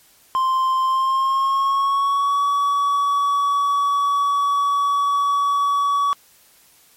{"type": "tone with pitch glide", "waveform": "triangle", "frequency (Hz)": [1046.5, 1134.6], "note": ["C6", "C#6"], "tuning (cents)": [0, 40], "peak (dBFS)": -14, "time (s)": [0.35, 6.13], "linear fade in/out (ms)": 0, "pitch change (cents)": 140, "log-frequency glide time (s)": [0.84, 2.43], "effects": ["white hiss -53 dBFS RMS until 6.96 s", "MP3 64 kbps"]}